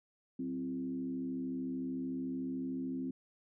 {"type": "tone with frequency modulation", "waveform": "sine", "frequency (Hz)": 261.6, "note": "C4", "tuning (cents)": 0, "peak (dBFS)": -35, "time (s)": [0.39, 3.11], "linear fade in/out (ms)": 5, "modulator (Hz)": 73.5, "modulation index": 0.72, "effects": []}